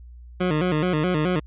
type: tone with vibrato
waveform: 20% pulse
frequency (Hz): 166.6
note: E3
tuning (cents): +19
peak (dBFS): -15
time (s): 0.4-1.4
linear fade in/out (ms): 10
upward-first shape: square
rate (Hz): 4.7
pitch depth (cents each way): 150
effects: added 60 Hz sine -40 dBFS peak until 1.46 s + resampled to 8000 Hz